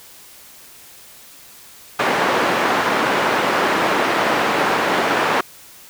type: band-pass noise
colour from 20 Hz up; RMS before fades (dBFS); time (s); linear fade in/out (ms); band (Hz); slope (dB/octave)
white; -18; 1.99-5.41; 5; 240 to 1400; 12
effects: white hiss -43 dBFS RMS until 5.89 s